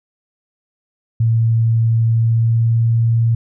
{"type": "tone with pitch glide", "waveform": "sine", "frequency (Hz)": [114, 115.19], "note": ["A#2", "A#2"], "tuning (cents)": [-38, -20], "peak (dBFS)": -11, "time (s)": [1.2, 3.35], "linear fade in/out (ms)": 5, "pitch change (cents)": 18, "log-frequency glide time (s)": [2.08, 2.81], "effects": []}